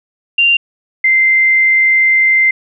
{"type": "tone pair in turn", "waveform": "sine", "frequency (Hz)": [2780, 2083], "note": ["F7", "C7"], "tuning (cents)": [-9, -8], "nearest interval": "perfect fourth", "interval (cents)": 499, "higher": "first", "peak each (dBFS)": -7, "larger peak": "neither", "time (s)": [[0.38, 0.57], [1.04, 2.51]], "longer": "second", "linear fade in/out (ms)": 5, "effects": []}